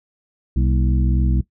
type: harmonic tone with a mistuned harmonic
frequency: 64 Hz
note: C2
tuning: 38 cents flat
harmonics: 1 / 2 / 3 / 4 / 5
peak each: -16 / -22 / -26 / -28 / -30 dBFS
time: 0.56-1.41 s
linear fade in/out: 5 ms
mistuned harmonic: 4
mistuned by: -130 cents
effects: noise-tail reverb RT60 0.1 s tail -17 dB re dry